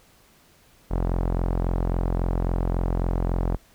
sawtooth tone with low-pass filter, 43.65 Hz, F1, in tune, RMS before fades -24 dBFS, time 0.9-3.57 s, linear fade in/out 20 ms, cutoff 870 Hz, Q 1.1, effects pink hiss -57 dBFS RMS until 3.74 s

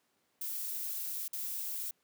violet noise with dropouts, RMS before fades -38 dBFS, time 0.41-1.91 s, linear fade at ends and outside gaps 5 ms, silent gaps 1.281-1.33 s, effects pink hiss -75 dBFS RMS until 2.03 s + high-pass 200 Hz 12 dB/octave

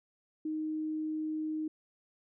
sine tone, 311.1 Hz, D#4, in tune, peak -32 dBFS, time 0.45-1.68 s, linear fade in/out 5 ms, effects none

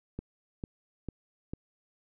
click train, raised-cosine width 3 ms, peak -23 dBFS, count 4, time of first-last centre 0.19-1.535 s, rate 2.23 Hz, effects none

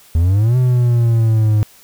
triangle exponential two-way sweep, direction up then down, 79 to 127.8 to 105.1 Hz, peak -8 dBFS, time 0.15-1.63 s, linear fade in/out 0 ms, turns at 0.57 s, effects white hiss -46 dBFS RMS until 1.83 s

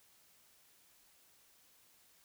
silence, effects white hiss -67 dBFS RMS until 2.24 s

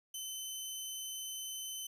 15% pulse tone, 3054 Hz, G7, 46 cents flat, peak -33 dBFS, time 0.14-1.87 s, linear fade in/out 5 ms, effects none

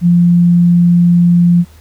sine tone, 173.7 Hz, F3, 9 cents flat, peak -5 dBFS, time 0.01-1.65 s, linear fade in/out 50 ms, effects added 78 Hz sine -38 dBFS peak until 1.8 s + pink hiss -46 dBFS RMS until 1.8 s

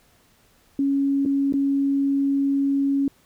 sine tone with dropouts, 277.2 Hz, C#4, in tune, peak -18 dBFS, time 0.79-3.08 s, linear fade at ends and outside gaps 2 ms, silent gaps 1.252-1.259 / 1.525-1.538 s, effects pink hiss -59 dBFS RMS until 3.25 s

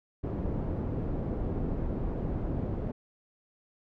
pink low-pass noise, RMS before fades -32 dBFS, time 0.23-2.92 s, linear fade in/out 10 ms, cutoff 440 Hz, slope 12 dB/octave, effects none

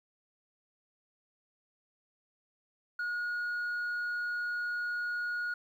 sine tone, 1444 Hz, F#6, 43 cents flat, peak -29 dBFS, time 2.99-5.54 s, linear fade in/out 5 ms, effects tanh soft clip ceiling -31 dBFS + 11-bit

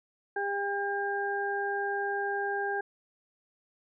harmonic tone, 401.3 Hz, G4, 41 cents sharp, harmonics 1 / 2 / 4, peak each -33 / -33 / -33 dBFS, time 0.36-2.81 s, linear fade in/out 5 ms, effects none

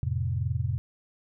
sine chord, F major, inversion none, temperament equal, 87.31 / 110 / 130.81 Hz, F2 / A2 / C3, 0 / 0 / 0 cents, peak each -30 dBFS, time 0.03-0.78 s, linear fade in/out 0 ms, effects none

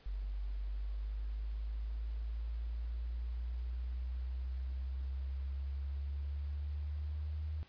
sine exponential sweep, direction up, 48.14 to 77.3 Hz, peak -36 dBFS, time 0.06-7.63 s, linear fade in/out 0 ms, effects pink hiss -63 dBFS RMS until 7.68 s + resampled to 11025 Hz

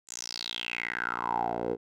10% pulse tone with band-pass filter sweep, 59 Hz, A#1, 22 cents sharp, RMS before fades -33 dBFS, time 0.07-1.77 s, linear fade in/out 50 ms, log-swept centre 7600 to 440 Hz, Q 6.8, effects none

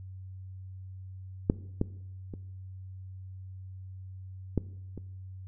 clicks, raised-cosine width 3 ms, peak -9 / -13 / -25 / -13 / -26 dBFS, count 5, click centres 1.499 / 1.814 / 2.338 / 4.577 / 4.977 s, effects noise-tail reverb RT60 0.8 s tail -19 dB re dry + added 94 Hz sine -41 dBFS peak until 5.47 s

